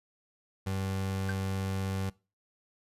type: tone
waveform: 30% pulse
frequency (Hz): 96.1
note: G2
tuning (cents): -34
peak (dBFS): -28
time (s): 0.66-2.1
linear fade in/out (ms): 10
type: tone with exponential decay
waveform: triangle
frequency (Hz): 1559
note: G6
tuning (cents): -10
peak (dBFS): -28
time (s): 1.29-1.37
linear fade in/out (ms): 1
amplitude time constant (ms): 17
effects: noise-tail reverb RT60 0.3 s tail -22 dB re dry + resampled to 32000 Hz